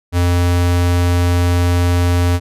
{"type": "tone", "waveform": "square", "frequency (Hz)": 87.9, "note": "F2", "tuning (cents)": 12, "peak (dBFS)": -12, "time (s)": [0.12, 2.4], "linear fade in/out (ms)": 50, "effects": ["resampled to 32000 Hz"]}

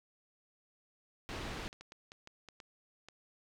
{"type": "low-pass noise", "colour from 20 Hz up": "pink", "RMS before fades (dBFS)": -42, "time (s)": [1.29, 1.68], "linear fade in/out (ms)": 0, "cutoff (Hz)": 4400, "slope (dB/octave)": 12}
{"type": "clicks", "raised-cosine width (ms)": 0.2, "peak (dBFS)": -33, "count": 9, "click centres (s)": [1.651, 1.729, 1.81, 1.921, 2.119, 2.274, 2.487, 2.602, 3.086]}
{"effects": []}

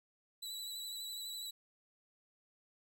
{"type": "tone with vibrato", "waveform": "sawtooth", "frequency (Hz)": 3944, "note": "B7", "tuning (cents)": -3, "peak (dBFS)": -39, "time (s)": [0.42, 1.51], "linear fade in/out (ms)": 10, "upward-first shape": "triangle", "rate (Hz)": 12, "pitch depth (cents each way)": 33, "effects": []}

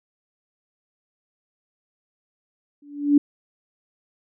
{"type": "tone with exponential growth", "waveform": "sine", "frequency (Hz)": 288.9, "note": "D4", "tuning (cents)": -28, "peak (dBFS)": -9, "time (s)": [2.82, 3.18], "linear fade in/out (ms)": 5, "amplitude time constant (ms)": 78, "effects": []}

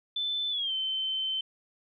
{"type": "tone with pitch glide", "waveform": "sine", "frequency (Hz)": [3520, 3082], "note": ["A7", "G7"], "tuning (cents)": [0, -30], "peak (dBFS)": -28, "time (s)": [0.16, 1.41], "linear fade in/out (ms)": 5, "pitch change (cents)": -230, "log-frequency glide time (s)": [0.5, 0.73], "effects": []}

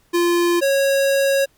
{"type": "tone pair in turn", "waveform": "square", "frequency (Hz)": [346.3, 549.7], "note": ["F4", "C#5"], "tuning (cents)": [-15, -15], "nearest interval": "minor sixth", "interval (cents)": 800, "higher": "second", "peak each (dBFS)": -15, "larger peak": "neither", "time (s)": [[0.13, 0.61], [0.61, 1.46]], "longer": "second", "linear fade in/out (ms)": 20, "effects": ["pink hiss -59 dBFS RMS until 1.57 s", "MP3 96 kbps"]}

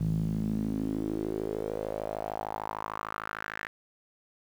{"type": "tone with band-pass filter sweep", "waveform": "sawtooth", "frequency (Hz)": 53.3, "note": "G#1", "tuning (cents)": 46, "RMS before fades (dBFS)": -33, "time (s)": [0, 3.67], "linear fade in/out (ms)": 0, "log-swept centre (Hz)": [150, 1800], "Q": 4.3, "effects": ["9-bit"]}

